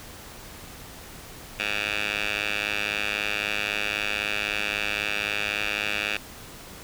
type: tone with band-pass filter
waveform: 10% pulse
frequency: 103.83 Hz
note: G#2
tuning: in tune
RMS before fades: -28 dBFS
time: 1.59-6.17 s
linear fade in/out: 5 ms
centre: 2600 Hz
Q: 2.8
effects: pink hiss -43 dBFS RMS until 6.83 s